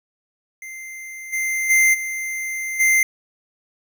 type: tone with level steps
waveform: square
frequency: 2086 Hz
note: C7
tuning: 6 cents flat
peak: -33 / -21 / -13 / -25 / -14 dBFS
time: 0.62-3.03 s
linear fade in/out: 2 ms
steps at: 1.32 / 1.69 / 1.93 / 2.79 s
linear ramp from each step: 20 ms
effects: none